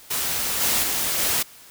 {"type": "noise with level steps", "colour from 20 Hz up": "white", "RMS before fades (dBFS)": [-25, -21, -24, -22], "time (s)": [0.1, 1.43], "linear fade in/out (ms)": 10, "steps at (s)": [0.6, 0.82, 1.18], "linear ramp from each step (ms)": 20, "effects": ["white hiss -47 dBFS RMS until 1.7 s"]}